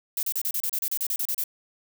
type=noise bursts; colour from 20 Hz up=violet; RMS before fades=-27 dBFS; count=14; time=0.17-1.439 s; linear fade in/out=2 ms; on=60 ms; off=33 ms; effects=none